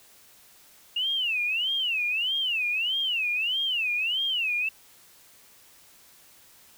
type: tone with vibrato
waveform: sine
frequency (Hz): 2794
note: F7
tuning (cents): 0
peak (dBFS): -24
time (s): 0.96-4.69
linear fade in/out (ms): 5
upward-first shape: sine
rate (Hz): 1.6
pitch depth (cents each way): 250
effects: white hiss -55 dBFS RMS until 6.77 s